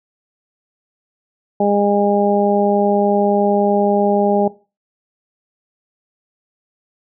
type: harmonic tone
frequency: 203.4 Hz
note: G#3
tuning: 36 cents flat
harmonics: 1 / 2 / 3 / 4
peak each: -18 / -18 / -18 / -18 dBFS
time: 1.6-4.48 s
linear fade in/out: 5 ms
effects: noise-tail reverb RT60 0.3 s tail -18 dB re dry